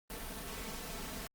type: noise with comb filter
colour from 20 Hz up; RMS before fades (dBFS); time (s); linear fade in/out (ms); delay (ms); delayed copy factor
pink; -43; 0.1-1.27; 0; 4.5; +0.7
effects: Opus 32 kbps